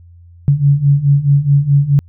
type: beating tone pair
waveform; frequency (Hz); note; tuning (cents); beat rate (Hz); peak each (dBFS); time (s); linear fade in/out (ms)
sine; 139 / 143.7; C#3 / D3; +5 / -37; 4.7; -13 / -10; 0.48-1.99; 0
effects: added 86 Hz sine -38 dBFS peak until 2.08 s